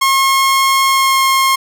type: tone with pitch glide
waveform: sawtooth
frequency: 1079 to 1071.5 Hz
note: C#6 to C6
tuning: -47 to +41 cents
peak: -6 dBFS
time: 0.01-1.56 s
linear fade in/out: 10 ms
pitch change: -12 cents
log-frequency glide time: 0.87-1.2 s
effects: none